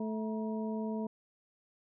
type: harmonic tone with a mistuned harmonic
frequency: 218.6 Hz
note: A3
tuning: 11 cents flat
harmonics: 1 / 2 / 3 / 4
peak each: -34 / -40 / -44 / -46 dBFS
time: 0-1.07 s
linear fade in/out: 5 ms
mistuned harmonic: 4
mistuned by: +140 cents
effects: none